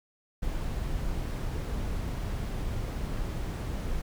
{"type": "noise", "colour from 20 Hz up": "brown", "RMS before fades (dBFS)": -32, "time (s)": [0.42, 4.02], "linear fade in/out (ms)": 10, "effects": []}